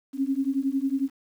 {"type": "beating tone pair", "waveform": "sine", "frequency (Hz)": [266, 277], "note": ["C4", "C#4"], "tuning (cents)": [29, -1], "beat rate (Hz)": 11, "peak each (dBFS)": -26, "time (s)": [0.13, 1.1], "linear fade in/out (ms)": 50, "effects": ["9-bit"]}